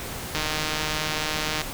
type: click train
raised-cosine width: 0.2 ms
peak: -9 dBFS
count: 196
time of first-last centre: 0.35-1.616 s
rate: 154 Hz
effects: pink hiss -34 dBFS RMS until 1.73 s